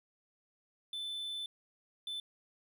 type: tone bursts at uneven times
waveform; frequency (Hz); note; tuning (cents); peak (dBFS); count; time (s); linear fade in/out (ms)
triangle; 3520; A7; 0; -36; 2; 0.93-1.46 / 2.07-2.2; 2
effects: none